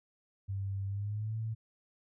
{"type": "tone with pitch glide", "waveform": "sine", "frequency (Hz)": [98, 111.28], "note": ["G2", "A2"], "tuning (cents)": [0, 20], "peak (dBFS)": -33, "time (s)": [0.48, 1.55], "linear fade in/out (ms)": 20, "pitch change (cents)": 220, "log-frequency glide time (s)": [0.87, 1.37], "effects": []}